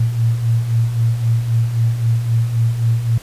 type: beating tone pair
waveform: sine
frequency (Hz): 112.6 / 116.4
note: A2 / A#2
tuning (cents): +40 / -2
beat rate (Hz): 3.8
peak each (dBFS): -21 / -14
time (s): 0-3.18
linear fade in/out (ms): 5
effects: pink hiss -39 dBFS RMS until 3.22 s + resampled to 32000 Hz